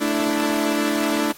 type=chord; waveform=sawtooth; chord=A suspended fourth; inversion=none; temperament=equal with one note detuned; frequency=220 / 293.7 / 331.2 Hz; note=A3 / D4 / E4; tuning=0 / 0 / +8 cents; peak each=-22 / -18 / -21 dBFS; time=0-1.33 s; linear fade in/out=20 ms; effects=white hiss -45 dBFS RMS until 1.37 s + AAC 48 kbps